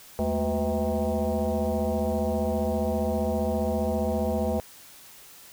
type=tone with frequency modulation; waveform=sine; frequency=210 Hz; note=G#3; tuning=19 cents sharp; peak=-23 dBFS; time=0.19-4.6 s; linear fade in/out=0 ms; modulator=145 Hz; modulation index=3.7; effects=white hiss -49 dBFS RMS until 5.52 s